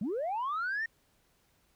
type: linear sweep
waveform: sine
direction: up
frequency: 174.61 to 1864.7 Hz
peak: -29 dBFS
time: 0.01-0.86 s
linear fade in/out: 5 ms
effects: tanh soft clip ceiling -28 dBFS + pink hiss -70 dBFS RMS until 1.75 s